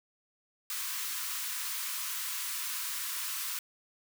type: high-pass noise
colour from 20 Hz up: white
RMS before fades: -36 dBFS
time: 0.7-3.59 s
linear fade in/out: 2 ms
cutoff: 950 Hz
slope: 96 dB/octave
effects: none